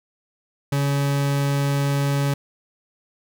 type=tone; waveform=40% pulse; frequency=140.8 Hz; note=C#3; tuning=27 cents sharp; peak=-18 dBFS; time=0.72-2.34 s; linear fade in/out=5 ms; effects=none